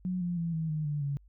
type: tone with pitch steps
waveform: sine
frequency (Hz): 182.6 / 174.96 / 167.64 / 160.62 / 153.9 / 147.46 / 141.29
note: F#3 / F3 / E3 / E3 / D#3 / D3 / C#3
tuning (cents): -23 / +3 / +29 / -45 / -19 / +7 / +33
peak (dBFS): -29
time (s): 0.05-1.17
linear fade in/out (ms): 0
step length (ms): 160
effects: added 50 Hz sine -55 dBFS peak until 1.28 s